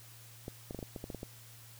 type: clicks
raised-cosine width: 2 ms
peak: -27 dBFS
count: 10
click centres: 0.481 / 0.709 / 0.747 / 0.79 / 0.828 / 0.962 / 1.041 / 1.102 / 1.147 / 1.231 s
effects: added 115 Hz sine -55 dBFS peak until 1.79 s + white hiss -56 dBFS RMS until 1.79 s